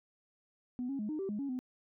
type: tone with pitch steps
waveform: sine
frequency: 248.3 / 274.6 / 210.7 / 306.5 / 387.8 / 208.2 / 278.6 / 253.7 Hz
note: B3 / C#4 / G#3 / D#4 / G4 / G#3 / C#4 / B3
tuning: +9 / -16 / +25 / -26 / -19 / +5 / +9 / +47 cents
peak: -33 dBFS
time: 0.79-1.59 s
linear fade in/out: 0 ms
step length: 100 ms
effects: tanh soft clip ceiling -30 dBFS